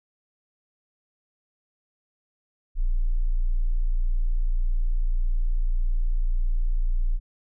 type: tone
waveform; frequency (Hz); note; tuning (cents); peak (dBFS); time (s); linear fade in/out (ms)
sine; 29.14; A#0; 0; -19; 2.75-7.2; 50
effects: none